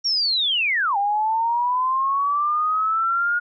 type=linear two-way sweep; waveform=sine; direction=down then up; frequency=5650 to 794 to 1437 Hz; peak=-18 dBFS; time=0.04-3.4 s; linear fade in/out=20 ms; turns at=0.97 s; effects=none